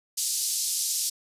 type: band-pass noise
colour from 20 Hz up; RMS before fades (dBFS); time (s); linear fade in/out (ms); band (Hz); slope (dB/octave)
pink; -28; 0.17-1.1; 10; 4800 to 12000; 24
effects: resampled to 32000 Hz